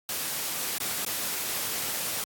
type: noise with dropouts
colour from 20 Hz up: white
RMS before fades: -31 dBFS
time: 0.09-2.24 s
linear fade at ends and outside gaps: 1 ms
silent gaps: 0.783-0.802 / 1.049-1.063 s
effects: high-pass 100 Hz 12 dB/octave + AAC 64 kbps